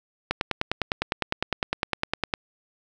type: click train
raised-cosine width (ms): 0.3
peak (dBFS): -7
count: 21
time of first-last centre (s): 0.31-2.338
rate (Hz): 9.86
effects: none